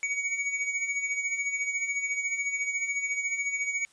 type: tone with tremolo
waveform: square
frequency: 2251 Hz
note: C#7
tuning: 26 cents sharp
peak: -26 dBFS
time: 0.03-3.85 s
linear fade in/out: 0 ms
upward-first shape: sine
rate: 14 Hz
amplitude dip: 60%
effects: white hiss -61 dBFS RMS until 3.92 s + resampled to 22050 Hz